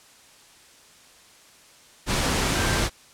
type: tone in noise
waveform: sine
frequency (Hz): 1571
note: G6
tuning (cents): +3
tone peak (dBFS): -31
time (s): 2.54-2.83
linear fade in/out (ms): 50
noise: pink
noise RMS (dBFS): -23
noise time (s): 2.06-2.9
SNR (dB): -11
effects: white hiss -52 dBFS RMS until 3.13 s + low-pass 9000 Hz 12 dB/octave